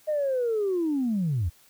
sine linear sweep, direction down, 623 to 73.42 Hz, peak -22 dBFS, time 0.07-1.5 s, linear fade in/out 20 ms, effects tanh soft clip ceiling -19 dBFS + white hiss -58 dBFS RMS until 1.69 s

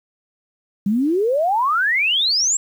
sine exponential sweep, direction up, 191.8 to 7740 Hz, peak -15 dBFS, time 0.86-2.57 s, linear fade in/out 5 ms, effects 8-bit

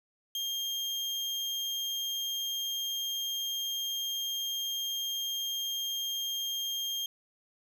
35% pulse tone, 3212 Hz, G7, 41 cents sharp, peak -30 dBFS, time 0.35-7.06 s, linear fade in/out 2 ms, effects none

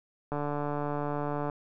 click train, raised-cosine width 1 ms, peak -19 dBFS, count 173, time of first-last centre 0.32-1.498 s, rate 146 Hz, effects none

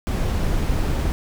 brown noise with dropouts, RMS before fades -21 dBFS, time 0.07-1.12 s, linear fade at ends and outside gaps 0 ms, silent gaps 0.878-0.882 s, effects none

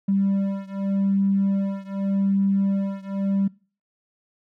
triangle beating tone pair, 196 / 196.85 Hz, G3 / G3, 0 / +8 cents, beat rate 0.85 Hz, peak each -19 / -20 dBFS, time 0.08-3.48 s, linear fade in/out 10 ms, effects noise-tail reverb RT60 0.4 s tail -26 dB re dry + tanh soft clip ceiling -15 dBFS

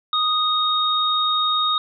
sine tone pair together, 1244.5 / 3729 Hz, D#6 / A#7, 0 / 0 cents, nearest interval octave + perfect fifth, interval 1900 cents, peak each -20 dBFS, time 0.13-1.78 s, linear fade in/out 2 ms, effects none

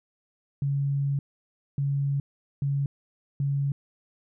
sine tone bursts at uneven times, 140 Hz, C#3, 18 cents sharp, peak -23 dBFS, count 4, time 0.62-1.19 / 1.78-2.2 / 2.62-2.86 / 3.4-3.72 s, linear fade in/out 2 ms, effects none

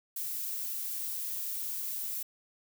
violet noise, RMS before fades -36 dBFS, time 0.16-2.23 s, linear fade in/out 5 ms, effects none

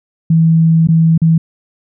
sine tone with dropouts, 163 Hz, E3, 19 cents flat, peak -6 dBFS, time 0.3-1.38 s, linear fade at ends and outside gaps 5 ms, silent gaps 0.873-0.886 / 1.178-1.217 s, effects none

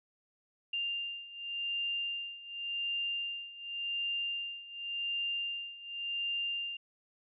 sine beating tone pair, 2794 / 2794.89 Hz, F7 / F7, 0 / +1 cents, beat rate 0.89 Hz, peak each -39 / -36 dBFS, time 0.73-6.77 s, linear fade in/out 5 ms, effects none

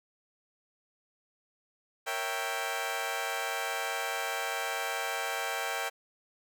15% pulse chord, A# diminished seventh, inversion none, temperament equal, 466.2 / 554.4 / 659.3 / 784 Hz, A#4 / C#5 / E5 / G5, 0 / 0 / 0 / 0 cents, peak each -33 / -33 / -32 / -28 dBFS, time 2.06-5.9 s, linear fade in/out 20 ms, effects none

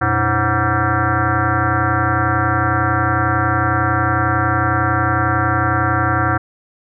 sine tone with frequency modulation, 740 Hz, F#5, in tune, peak -13 dBFS, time 0.01-6.38 s, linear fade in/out 10 ms, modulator 207 Hz, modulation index 4.3, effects none

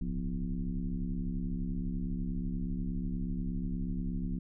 sine tone with frequency modulation, 108.5 Hz, A2, 24 cents flat, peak -31 dBFS, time 0.01-4.39 s, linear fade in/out 5 ms, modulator 68.4 Hz, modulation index 2.1, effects none

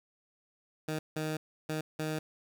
15% pulse tone bursts at uneven times, 155.56 Hz, D#3, in tune, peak -26 dBFS, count 4, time 0.88-0.99 / 1.16-1.37 / 1.69-1.81 / 1.99-2.19 s, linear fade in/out 5 ms, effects none

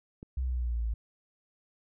click, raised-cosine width 3 ms, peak -30 dBFS, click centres 0.229 s
sine exponential sweep, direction down, 65.41 to 55 Hz, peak -28 dBFS, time 0.37-0.94 s, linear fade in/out 5 ms
effects none

